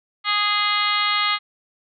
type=harmonic tone with a mistuned harmonic; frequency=414.1 Hz; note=G#4; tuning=5 cents flat; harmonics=2 / 3 / 4 / 5 / 6 / 7 / 8 / 9 / 10; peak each=-33 / -22 / -32 / -24 / -33 / -29 / -27 / -29 / -28 dBFS; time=0.24-1.39 s; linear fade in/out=50 ms; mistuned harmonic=10; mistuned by=+24 cents; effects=none